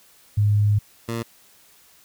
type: tone pair in turn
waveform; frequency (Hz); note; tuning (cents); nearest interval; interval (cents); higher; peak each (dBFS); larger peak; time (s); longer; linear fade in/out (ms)
sine / 15% pulse; 103.83 / 115.64; G#2 / A#2; 0 / -13; major second; 187; second; -15 / -19; first; 0.37-0.79 / 1.08-1.23; first; 10
effects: white hiss -54 dBFS RMS until 2.04 s